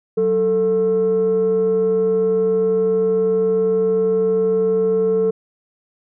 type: tone pair together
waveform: sine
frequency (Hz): 186.55 / 443.7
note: F#3 / A4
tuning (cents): +14 / +14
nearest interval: octave + minor third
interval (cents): 1500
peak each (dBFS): -22 / -13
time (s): 0.17-5.31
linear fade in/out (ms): 10
effects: tanh soft clip ceiling -11 dBFS